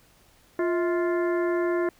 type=harmonic tone with a mistuned harmonic; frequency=349.2 Hz; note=F4; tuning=in tune; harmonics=1 / 2 / 3 / 4 / 5 / 6; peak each=-23 / -31 / -35 / -38 / -37 / -44 dBFS; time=0.59-1.89 s; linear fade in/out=2 ms; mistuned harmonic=2; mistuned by=-130 cents; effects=pink hiss -59 dBFS RMS until 1.99 s